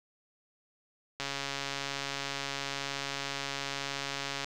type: click train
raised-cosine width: 0.2 ms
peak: -17 dBFS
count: 452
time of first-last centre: 1.2-4.445 s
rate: 139 Hz
effects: none